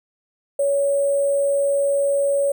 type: tone with sample-and-hold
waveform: sine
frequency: 560 Hz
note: C#5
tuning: 18 cents sharp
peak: -16 dBFS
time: 0.59-2.52 s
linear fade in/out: 5 ms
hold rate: 8820 Hz
effects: none